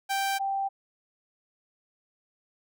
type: tone pair in turn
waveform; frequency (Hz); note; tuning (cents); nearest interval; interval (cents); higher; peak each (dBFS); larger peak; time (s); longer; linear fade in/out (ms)
sawtooth / sine; 784 / 784; G5 / G5; 0 / 0; unison; 0; neither; -22 / -26; first; 0.09-0.39 / 0.39-0.69; neither; 20
effects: none